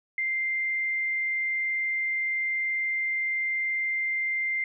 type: tone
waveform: sine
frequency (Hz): 2093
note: C7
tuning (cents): 0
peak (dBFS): -25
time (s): 0.18-4.64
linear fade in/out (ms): 2
effects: none